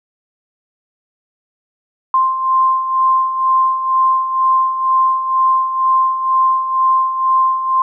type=beating tone pair; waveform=sine; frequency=1046.5 / 1048.6 Hz; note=C6 / C6; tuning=0 / +3 cents; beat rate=2.1 Hz; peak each=-19 / -12 dBFS; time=2.14-7.82 s; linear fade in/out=2 ms; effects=none